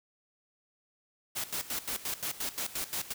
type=noise with tremolo; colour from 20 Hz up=white; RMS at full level=-34 dBFS; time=1.35-3.14 s; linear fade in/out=20 ms; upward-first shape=square; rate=5.7 Hz; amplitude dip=80%; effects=none